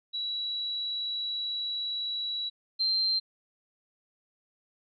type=tone pair in turn; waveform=sine; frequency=3913 / 4146 Hz; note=B7 / C8; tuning=-17 / -17 cents; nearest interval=minor second; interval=100 cents; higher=second; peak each=-30 / -24 dBFS; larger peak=second; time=0.13-2.5 / 2.79-3.2 s; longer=first; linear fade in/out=20 ms; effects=none